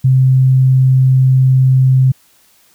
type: tone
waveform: sine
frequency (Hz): 130.7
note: C3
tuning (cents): -1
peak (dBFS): -6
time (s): 0.04-2.12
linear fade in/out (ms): 10
effects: white hiss -51 dBFS RMS until 2.74 s